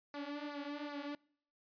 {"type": "tone with flanger", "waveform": "sawtooth", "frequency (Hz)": 290, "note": "D4", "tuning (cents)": -22, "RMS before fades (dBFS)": -43, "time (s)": [0.14, 1.15], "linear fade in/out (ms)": 2, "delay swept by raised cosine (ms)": [0.3, 4.9], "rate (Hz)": 2.6, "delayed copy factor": -0.75, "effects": ["noise-tail reverb RT60 0.6 s tail -25 dB re dry", "resampled to 11025 Hz"]}